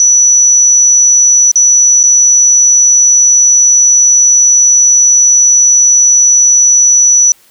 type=tone with dropouts; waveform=sine; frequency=5920 Hz; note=F#8; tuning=in tune; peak=-3 dBFS; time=0-7.32 s; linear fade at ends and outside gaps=1 ms; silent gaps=1.515-1.557 / 2.031-2.037 s; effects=white hiss -46 dBFS RMS until 7.5 s